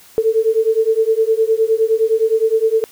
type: beating tone pair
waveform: sine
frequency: 440 / 449.7 Hz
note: A4 / A4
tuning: 0 / +38 cents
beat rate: 9.7 Hz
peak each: -15 dBFS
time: 0.18-2.84 s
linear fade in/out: 0 ms
effects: white hiss -45 dBFS RMS until 2.91 s